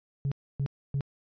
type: tone bursts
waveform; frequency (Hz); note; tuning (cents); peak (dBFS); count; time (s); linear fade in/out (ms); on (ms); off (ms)
sine; 138.59; C#3; 0; -24; 3; 0.25-1.008; 0; 66; 280
effects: tanh soft clip ceiling -24 dBFS + resampled to 11025 Hz